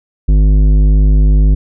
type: tone with tanh clipping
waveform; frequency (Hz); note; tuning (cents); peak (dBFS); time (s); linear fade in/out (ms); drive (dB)
sine; 51; G#1; -31; -7; 0.28-1.55; 10; 12
effects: none